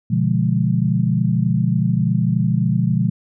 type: chord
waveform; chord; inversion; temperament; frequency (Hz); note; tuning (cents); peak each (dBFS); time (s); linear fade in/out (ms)
sine; B diminished seventh; none; equal; 123.47 / 146.83 / 174.61 / 207.7; B2 / D3 / F3 / Ab3; 0 / 0 / 0 / 0; -19 / -22 / -19 / -22; 0.1-3.1; 10
effects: none